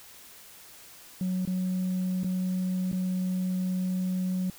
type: tone with dropouts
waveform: sine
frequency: 184.4 Hz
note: F#3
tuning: 6 cents flat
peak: -24 dBFS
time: 1.21-4.5 s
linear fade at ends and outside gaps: 2 ms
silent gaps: 1.452-1.474 / 2.234-2.244 / 2.916-2.928 s
effects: tanh soft clip ceiling -24 dBFS + white hiss -50 dBFS RMS until 4.58 s